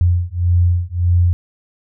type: beating tone pair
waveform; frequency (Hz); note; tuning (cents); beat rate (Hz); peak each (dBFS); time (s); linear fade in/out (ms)
sine; 87 / 88.7; F2 / F2; -6 / +27; 1.7; -15; 0.01-1.33; 0
effects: none